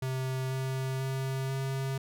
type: tone with pitch steps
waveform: square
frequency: 130.81 / 132.02 / 133.25 / 134.49 Hz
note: C3 / C3 / C3 / C3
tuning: 0 / +16 / +32 / +48 cents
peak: -31 dBFS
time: 0.02-1.98 s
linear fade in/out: 5 ms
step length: 490 ms
effects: none